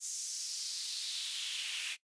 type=noise with high-pass filter sweep; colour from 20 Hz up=pink; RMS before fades=-39 dBFS; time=0-1.97 s; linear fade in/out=50 ms; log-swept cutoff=6800 to 2500 Hz; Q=3.2; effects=noise-tail reverb RT60 0.1 s tail -19 dB re dry + resampled to 22050 Hz